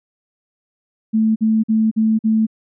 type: tone bursts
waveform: sine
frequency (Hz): 220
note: A3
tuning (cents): 0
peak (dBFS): -12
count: 5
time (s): 1.13-2.468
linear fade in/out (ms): 20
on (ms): 230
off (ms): 47
effects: none